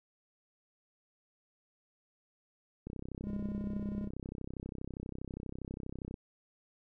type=click train; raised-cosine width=3 ms; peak=-28 dBFS; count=107; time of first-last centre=2.87-6.142 s; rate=32.4 Hz
type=tone with tremolo; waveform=triangle; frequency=204.1 Hz; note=G#3; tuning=30 cents flat; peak=-32 dBFS; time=3.23-4.1 s; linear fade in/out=50 ms; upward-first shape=sine; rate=19 Hz; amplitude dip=40%
effects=none